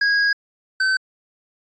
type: tone pair in turn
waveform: square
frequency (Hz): 1646 / 1534.2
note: G#6 / G6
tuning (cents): -16 / -38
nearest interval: minor second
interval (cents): 122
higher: first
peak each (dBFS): -16 / -17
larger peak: first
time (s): 0.01-0.33 / 0.8-0.97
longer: first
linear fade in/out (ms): 5
effects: resampled to 16000 Hz